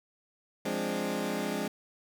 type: chord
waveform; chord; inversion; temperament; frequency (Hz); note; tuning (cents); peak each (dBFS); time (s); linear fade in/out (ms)
20% pulse; D half-diminished seventh; first; equal; 174.61 / 207.7 / 261.6 / 293.7; F3 / Ab3 / C4 / D4; 0 / 0 / 0 / 0; -33 / -29 / -32 / -32; 0.65-1.68; 5
effects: none